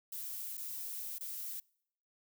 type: noise with dropouts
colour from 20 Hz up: violet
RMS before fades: -42 dBFS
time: 0.12-1.6 s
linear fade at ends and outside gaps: 5 ms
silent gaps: 0.572-0.576 / 1.184-1.207 s
effects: noise-tail reverb RT60 0.7 s tail -26 dB re dry